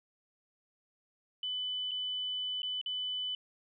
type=tone with dropouts; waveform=sine; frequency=3000 Hz; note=F#7; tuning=23 cents sharp; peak=-33 dBFS; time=1.43-3.35 s; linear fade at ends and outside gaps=2 ms; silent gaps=1.911-1.915 / 2.62-2.63 / 2.814-2.86 s; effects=none